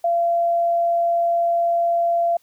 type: tone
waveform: sine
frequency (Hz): 684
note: F5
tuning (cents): -36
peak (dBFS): -16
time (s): 0.04-2.37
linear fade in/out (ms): 5
effects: white hiss -61 dBFS RMS until 2.42 s + high-pass 60 Hz 12 dB/octave